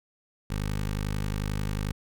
15% pulse tone with notch filter, 51.2 Hz, G#1, 24 cents flat, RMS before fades -30 dBFS, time 0.5-1.92 s, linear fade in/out 5 ms, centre 650 Hz, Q 1.4, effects none

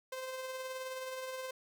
sawtooth tone with tremolo, 519 Hz, C5, 14 cents flat, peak -34 dBFS, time 0.12-1.51 s, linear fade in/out 5 ms, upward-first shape triangle, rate 19 Hz, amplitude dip 40%, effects none

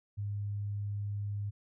sine tone, 102.2 Hz, G#2, 27 cents flat, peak -33 dBFS, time 0.17-1.51 s, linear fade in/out 20 ms, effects none

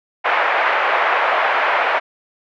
pink band-pass noise, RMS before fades -17 dBFS, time 0.24-2 s, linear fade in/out 20 ms, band 610 to 2300 Hz, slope 24 dB/octave, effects none

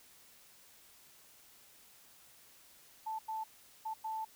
sine tone bursts at uneven times, 880 Hz, A5, in tune, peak -36 dBFS, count 4, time 3.06-3.19 / 3.28-3.44 / 3.85-3.94 / 4.04-4.25 s, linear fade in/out 10 ms, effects white hiss -61 dBFS RMS until 4.35 s

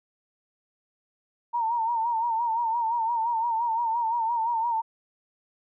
sine tone with vibrato, 922 Hz, A#5, 19 cents flat, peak -23 dBFS, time 1.53-4.82 s, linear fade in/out 20 ms, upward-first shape sine, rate 5.8 Hz, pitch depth 71 cents each way, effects none

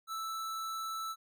square tone, 1318.5 Hz, E6, in tune, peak -37 dBFS, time 0.07-1.16 s, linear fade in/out 50 ms, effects none

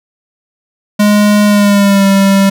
square tone with pitch glide, 207.7 to 196.04 Hz, G#3 to G3, 0 to 0 cents, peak -6 dBFS, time 0.99-2.5 s, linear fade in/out 10 ms, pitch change -100 cents, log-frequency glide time 1.45-2.06 s, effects none

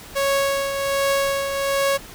sawtooth tone with tremolo, 553 Hz, C#5, 4 cents flat, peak -13 dBFS, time 0.15-1.98 s, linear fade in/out 20 ms, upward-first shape triangle, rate 1.3 Hz, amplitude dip 55%, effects pink hiss -40 dBFS RMS until 2.14 s

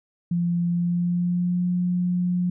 sine tone with pitch glide, 172.8 to 178.48 Hz, F3 to F3, -18 to +38 cents, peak -20 dBFS, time 0.31-2.5 s, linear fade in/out 5 ms, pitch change +56 cents, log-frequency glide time 0.67-1.66 s, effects none

